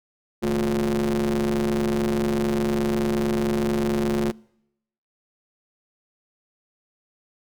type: ring-modulated tone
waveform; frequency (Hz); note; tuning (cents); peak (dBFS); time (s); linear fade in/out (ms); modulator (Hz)
40% pulse; 68.9; C#2; -10; -17; 0.42-4.32; 20; 288
effects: noise-tail reverb RT60 0.8 s tail -25 dB re dry